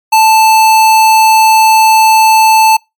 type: tone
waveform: square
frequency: 880 Hz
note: A5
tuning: in tune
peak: -4 dBFS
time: 0.12-2.77 s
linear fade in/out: 10 ms
effects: noise-tail reverb RT60 0.2 s tail -26 dB re dry + MP3 96 kbps